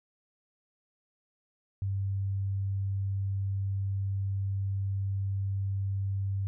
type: tone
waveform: sine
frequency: 97.9 Hz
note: G2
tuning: 2 cents flat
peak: -28 dBFS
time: 1.82-6.47 s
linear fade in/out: 0 ms
effects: none